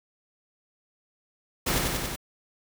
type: noise with echo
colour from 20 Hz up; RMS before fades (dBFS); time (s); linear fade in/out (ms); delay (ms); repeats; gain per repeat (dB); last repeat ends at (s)
pink; -26; 1.66-1.79; 10; 93; 4; -2; 2.162
effects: none